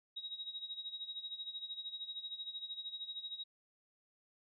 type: tone with tremolo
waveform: sine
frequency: 3805 Hz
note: A#7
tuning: 35 cents sharp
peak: -39 dBFS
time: 0.16-3.44 s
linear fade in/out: 10 ms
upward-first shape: sine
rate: 13 Hz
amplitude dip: 75%
effects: none